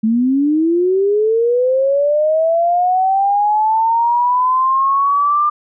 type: linear sweep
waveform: sine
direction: up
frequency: 214.2 to 1200 Hz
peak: -11 dBFS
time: 0.03-5.5 s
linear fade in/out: 10 ms
effects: none